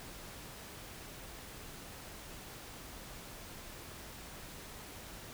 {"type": "silence", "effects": ["pink hiss -49 dBFS RMS until 5.33 s"]}